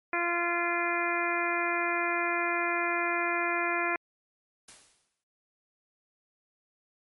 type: harmonic tone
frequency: 345.1 Hz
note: F4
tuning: 21 cents flat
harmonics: 1 / 2 / 3 / 4 / 5 / 6 / 7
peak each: -34 / -34 / -34 / -34 / -34 / -34 / -34 dBFS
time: 0.13-3.96 s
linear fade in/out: 2 ms
type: noise with exponential decay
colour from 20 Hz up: white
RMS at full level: -47 dBFS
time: 4.68-5.24 s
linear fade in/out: 5 ms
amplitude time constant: 120 ms
effects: MP3 48 kbps